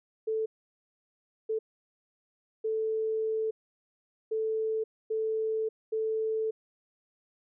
sine tone bursts at uneven times, 440 Hz, A4, in tune, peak -27 dBFS, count 6, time 0.27-0.46 / 1.49-1.59 / 2.64-3.51 / 4.31-4.84 / 5.1-5.69 / 5.92-6.51 s, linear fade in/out 10 ms, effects none

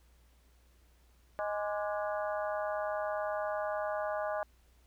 harmonic tone with a mistuned harmonic, 207.7 Hz, G#3, in tune, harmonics 3 / 4 / 5 / 6 / 7 / 8, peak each -34 / -39 / -44 / -42 / -44 / -47 dBFS, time 1.39-4.43 s, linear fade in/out 0 ms, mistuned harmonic 6, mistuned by -100 cents, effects added 60 Hz sine -62 dBFS peak until 4.86 s + pink hiss -70 dBFS RMS until 4.86 s

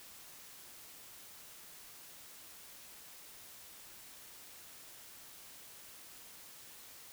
silence, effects white hiss -54 dBFS RMS until 7.12 s

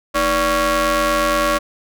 sawtooth ring-modulated tone, 267.9 Hz, C4, 41 cents sharp, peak -8 dBFS, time 0.14-1.59 s, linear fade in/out 20 ms, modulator 848 Hz, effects none

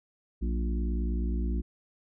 harmonic tone with a mistuned harmonic, 58.9 Hz, A#1, 19 cents sharp, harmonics 1 / 3 / 4 / 5 / 6, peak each -27 / -37 / -39 / -41 / -43 dBFS, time 0.41-1.62 s, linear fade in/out 20 ms, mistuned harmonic 3, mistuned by +90 cents, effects none

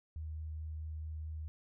sine tone with vibrato, 78.1 Hz, D#2, 7 cents sharp, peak -39 dBFS, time 0.16-1.48 s, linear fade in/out 0 ms, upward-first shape sine, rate 4.6 Hz, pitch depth 8 cents each way, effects none

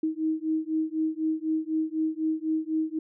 sine beating tone pair, 314 / 318 Hz, D#4 / D#4, +16 / +38 cents, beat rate 4 Hz, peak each -28 dBFS, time 0.03-2.99 s, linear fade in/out 5 ms, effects none

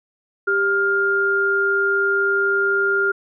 sine tone pair together, 394.5 / 1406 Hz, G4 / F6, +11 / +11 cents, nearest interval octave + minor seventh, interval 2200 cents, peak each -21 / -17 dBFS, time 0.47-3.12 s, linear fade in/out 10 ms, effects none

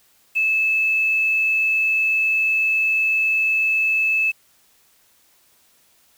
sine tone with quantisation, 2614 Hz, E7, 15 cents flat, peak -16 dBFS, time 0.35-4.32 s, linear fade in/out 20 ms, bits 7, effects white hiss -58 dBFS RMS until 6.17 s

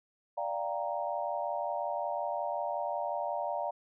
sine chord, G minor seventh, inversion second, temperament equal, 587.3 / 698.5 / 784 / 932.3 Hz, D5 / F5 / G5 / Bb5, 0 / 0 / 0 / 0 cents, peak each -36 / -36 / -39 / -37 dBFS, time 0.37-3.71 s, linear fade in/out 10 ms, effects none

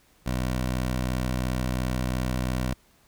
15% pulse tone, 62.9 Hz, B1, 32 cents sharp, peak -19 dBFS, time 0.26-2.74 s, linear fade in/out 5 ms, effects pink hiss -61 dBFS RMS until 3.07 s

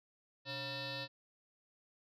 sine tone with frequency modulation, 2217 Hz, C#7, in tune, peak -38 dBFS, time 0.45-1.08 s, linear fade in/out 50 ms, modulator 418 Hz, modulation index 5.6, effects tanh soft clip ceiling -35 dBFS

